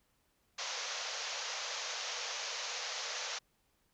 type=band-pass noise; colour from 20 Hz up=white; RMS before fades=-40 dBFS; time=0.58-3.39 s; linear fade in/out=10 ms; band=450 to 6700 Hz; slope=96 dB/octave; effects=pink hiss -75 dBFS RMS until 3.93 s